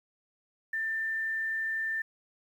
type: tone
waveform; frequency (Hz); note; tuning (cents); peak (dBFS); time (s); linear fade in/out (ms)
sine; 1786; A6; +25; -29; 0.73-2.02; 5
effects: 10-bit